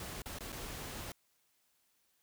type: noise with dropouts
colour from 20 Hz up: pink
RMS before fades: -44 dBFS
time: 0-1.12 s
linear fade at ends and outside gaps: 2 ms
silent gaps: 0.22-0.258 / 0.387-0.406 / 0.522-0.526 s
effects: white hiss -75 dBFS RMS until 2.22 s